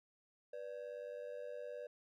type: ring-modulated tone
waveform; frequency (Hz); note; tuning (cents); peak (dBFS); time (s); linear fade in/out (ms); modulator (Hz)
triangle; 539; C#5; -49; -39; 0.53-1.87; 5; 49.5
effects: none